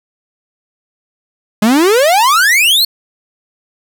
45% pulse exponential sweep, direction up, 202.9 to 4435 Hz, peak -7 dBFS, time 1.62-2.85 s, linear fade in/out 5 ms, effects none

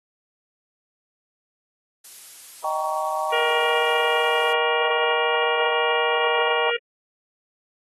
blue noise, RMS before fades -41 dBFS, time 2.04-4.53 s, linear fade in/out 5 ms
sine chord, Eb dominant seventh, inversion none, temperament just, 622.3 / 777.8 / 933.4 / 1120.1 Hz, Eb5 / G5 / Bb5 / Db6, 0 / -14 / +2 / +18 cents, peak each -28 dBFS, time 2.64-6.7 s, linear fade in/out 2 ms
harmonic tone, 472.5 Hz, A#4, 23 cents sharp, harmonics 1 / 3 / 4 / 5 / 6 / 7, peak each -24 / -29 / -29 / -29 / -28 / -39 dBFS, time 3.32-6.77 s, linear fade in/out 10 ms
effects AAC 32 kbps

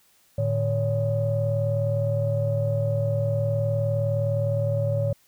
sine tone cluster, 110.6 / 150.2 / 563 Hz, A2 / D3 / C#5, +9 / +39 / +27 cents, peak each -23 / -29 / -25 dBFS, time 0.38-5.13 s, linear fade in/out 5 ms, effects tanh soft clip ceiling -13 dBFS + white hiss -61 dBFS RMS until 5.27 s

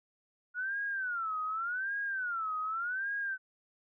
sine tone with vibrato, 1434 Hz, F6, 45 cents sharp, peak -32 dBFS, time 0.54-3.38 s, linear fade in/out 50 ms, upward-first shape sine, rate 0.86 Hz, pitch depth 230 cents each way, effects none

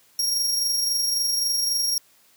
sawtooth tone with amplitude modulation, 5590 Hz, F8, 1 cent sharp, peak -17 dBFS, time 0.19-1.98 s, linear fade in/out 2 ms, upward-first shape sine, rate 23.7 Hz, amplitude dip 35%, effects white hiss -58 dBFS RMS until 2.36 s + high-pass 80 Hz 12 dB/octave

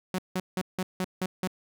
sawtooth tone bursts, 185 Hz, F#3, in tune, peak -23 dBFS, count 7, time 0.14-1.475 s, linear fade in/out 2 ms, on 45 ms, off 170 ms, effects none

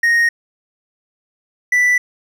triangle tone pair in turn, 1864.7 / 1975.6 Hz, A#6 / B6, 0 / 0 cents, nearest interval minor second, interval 100 cents, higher second, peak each -9 dBFS, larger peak neither, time 0.03-0.29 / 1.72-1.98 s, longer neither, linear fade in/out 5 ms, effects none

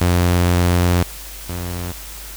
sawtooth tone pair in turn, 88.2 / 87.89 Hz, F2 / F2, +18 / +12 cents, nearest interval unison, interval 6 cents, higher first, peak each -9 / -20 dBFS, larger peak first, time 0.01-1.03 / 1.49-1.92 s, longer first, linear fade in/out 5 ms, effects added 50 Hz sine -35 dBFS peak until 2.36 s + white hiss -35 dBFS RMS until 2.36 s

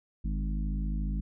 harmonic tone with a mistuned harmonic, 51.4 Hz, G#1, 17 cents flat, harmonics 1 / 3 / 4 / 5 / 6, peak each -29 / -38 / -38 / -45 / -48 dBFS, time 0.24-1.21 s, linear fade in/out 10 ms, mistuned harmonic 3, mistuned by -32 cents, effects none

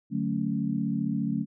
sine chord, D major seventh, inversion none, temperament equal, 146.83 / 185 / 220 / 277.2 Hz, D3 / F#3 / A3 / C#4, 0 / 0 / 0 / 0 cents, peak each -33 / -31 / -29 / -32 dBFS, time 0.1-1.46 s, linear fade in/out 50 ms, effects none

